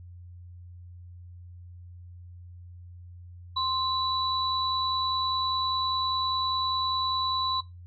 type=tone pair together; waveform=sine; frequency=1045 / 3945 Hz; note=C6 / B7; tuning=-2 / -3 cents; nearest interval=octave + major seventh; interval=2299 cents; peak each=-28 dBFS; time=3.56-7.61 s; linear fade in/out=10 ms; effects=noise-tail reverb RT60 0.2 s tail -18 dB re dry + added 88 Hz sine -43 dBFS peak until 7.86 s